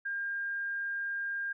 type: tone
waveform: sine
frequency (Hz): 1606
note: G6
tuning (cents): +41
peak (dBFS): -32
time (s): 0.05-1.53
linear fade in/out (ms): 10
effects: none